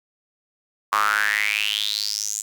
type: tone with high-pass filter sweep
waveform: square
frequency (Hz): 52.4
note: G#1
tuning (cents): +16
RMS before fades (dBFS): -23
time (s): 0.92-2.42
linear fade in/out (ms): 5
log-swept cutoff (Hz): 1100 to 7400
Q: 7.6
effects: 8-bit